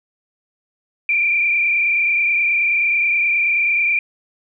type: tone with frequency modulation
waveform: sine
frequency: 2378 Hz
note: D7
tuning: 21 cents sharp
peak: -14 dBFS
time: 1.09-3.99 s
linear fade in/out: 2 ms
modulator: 29.4 Hz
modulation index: 2.1
effects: none